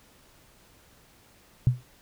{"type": "tone with exponential decay", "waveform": "sine", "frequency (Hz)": 124.2, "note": "B2", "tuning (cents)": 10, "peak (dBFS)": -13, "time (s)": [1.67, 1.83], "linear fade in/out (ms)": 0, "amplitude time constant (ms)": 33, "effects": ["pink hiss -58 dBFS RMS until 2.01 s"]}